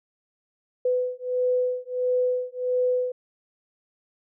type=beating tone pair; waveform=sine; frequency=500 / 501.5 Hz; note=B4 / B4; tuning=+21 / +26 cents; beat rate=1.5 Hz; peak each=-25 dBFS; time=0.85-3.12 s; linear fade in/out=5 ms; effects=none